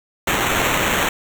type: noise with sample-and-hold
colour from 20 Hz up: violet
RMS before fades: -19 dBFS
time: 0.27-1.09 s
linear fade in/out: 5 ms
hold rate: 4900 Hz
effects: none